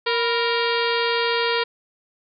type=harmonic tone with a mistuned harmonic; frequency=466.2 Hz; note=A#4; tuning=in tune; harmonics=1 / 2 / 3 / 4 / 5 / 6 / 7 / 8 / 9 / 10; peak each=-23 / -26 / -28 / -29 / -30 / -31 / -31 / -32 / -33 / -33 dBFS; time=0.06-1.64 s; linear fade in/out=10 ms; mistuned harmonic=2; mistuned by=+80 cents; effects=none